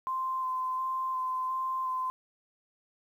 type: tone with vibrato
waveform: sine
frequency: 1037 Hz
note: C6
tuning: 16 cents flat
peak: -29 dBFS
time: 0.07-2.1 s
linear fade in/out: 0 ms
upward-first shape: square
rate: 1.4 Hz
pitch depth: 11 cents each way
effects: 10-bit